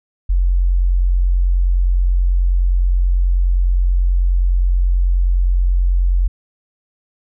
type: tone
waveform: sine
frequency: 44.72 Hz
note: F1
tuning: 42 cents sharp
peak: -11 dBFS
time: 0.29-6.28 s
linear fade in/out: 10 ms
effects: none